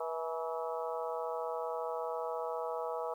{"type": "harmonic tone with a mistuned harmonic", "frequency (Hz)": 162.3, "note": "E3", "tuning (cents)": -27, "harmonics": [3, 4, 5, 6, 7, 8], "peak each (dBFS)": [-38, -40, -42, -44, -45, -46], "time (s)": [0, 3.14], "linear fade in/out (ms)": 5, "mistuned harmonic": 5, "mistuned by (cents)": 58, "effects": ["11-bit"]}